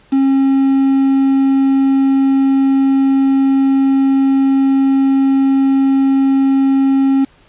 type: tone with quantisation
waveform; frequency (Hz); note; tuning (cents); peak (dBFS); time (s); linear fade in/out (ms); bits
triangle; 270.5; C#4; -42; -7; 0.12-7.25; 10; 5
effects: pink hiss -49 dBFS RMS until 7.48 s + resampled to 8000 Hz